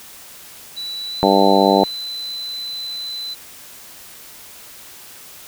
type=tone with pitch glide; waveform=sine; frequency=3951 to 4018 Hz; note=B7 to B7; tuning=0 to +29 cents; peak=-25 dBFS; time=0.76-3.35 s; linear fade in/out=20 ms; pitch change=+29 cents; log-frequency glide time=1.09-1.2 s
type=harmonic tone; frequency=98 Hz; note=G2; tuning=in tune; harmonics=2 / 3 / 4 / 5 / 6 / 7 / 8 / 9; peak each=-19 / -19 / -19 / -19 / -19 / -19 / -19 / -19 dBFS; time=1.23-1.84 s; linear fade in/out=0 ms
effects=white hiss -40 dBFS RMS until 5.47 s